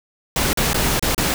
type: noise with dropouts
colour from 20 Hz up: pink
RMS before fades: -19 dBFS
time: 0.36-1.34 s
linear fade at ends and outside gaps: 1 ms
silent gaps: 0.531-0.573 / 0.732-0.744 / 0.995-1.025 / 1.147-1.179 s
effects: none